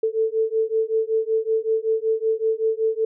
sine beating tone pair, 440.9 / 446.2 Hz, A4 / A4, +4 / +24 cents, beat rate 5.3 Hz, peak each -22 dBFS, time 0.03-3.05 s, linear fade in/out 5 ms, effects none

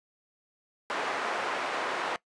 white band-pass noise, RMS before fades -32 dBFS, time 0.9-2.16 s, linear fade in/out 0 ms, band 420 to 1400 Hz, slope 12 dB/octave, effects noise-tail reverb RT60 0.1 s tail -20 dB re dry + resampled to 22050 Hz

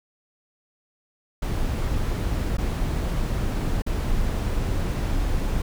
brown noise with dropouts, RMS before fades -24 dBFS, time 1.42-5.62 s, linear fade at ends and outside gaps 5 ms, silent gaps 2.571-2.582 / 3.821-3.864 s, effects none

